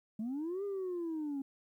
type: linear two-way sweep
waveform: sine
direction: up then down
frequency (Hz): 207.7 to 408 to 269.1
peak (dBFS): -33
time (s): 0.19-1.42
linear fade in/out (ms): 5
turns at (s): 0.64
effects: tanh soft clip ceiling -33 dBFS + 12-bit